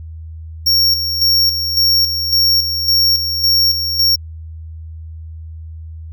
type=tone with tremolo; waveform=square; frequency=5520 Hz; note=F8; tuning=21 cents flat; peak=-10 dBFS; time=0.66-4.16 s; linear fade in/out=10 ms; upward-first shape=square; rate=1.8 Hz; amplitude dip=55%; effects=added 80 Hz sine -28 dBFS peak until 6.12 s